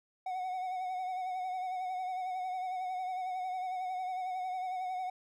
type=tone with vibrato; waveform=triangle; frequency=740 Hz; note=F#5; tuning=in tune; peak=-32 dBFS; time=0.26-5.1 s; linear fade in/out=5 ms; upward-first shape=sine; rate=11 Hz; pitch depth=37 cents each way; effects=none